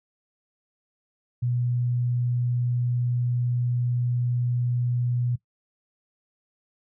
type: tone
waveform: sine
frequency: 122.2 Hz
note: B2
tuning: 18 cents flat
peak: -22 dBFS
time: 1.42-5.36 s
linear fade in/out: 10 ms
effects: noise-tail reverb RT60 0.1 s tail -18 dB re dry